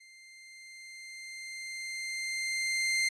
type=tone with level ramp; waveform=sawtooth; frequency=2093 Hz; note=C7; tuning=in tune; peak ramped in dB=-50 to -22 dBFS; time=0-3.09 s; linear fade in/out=10 ms; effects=resampled to 22050 Hz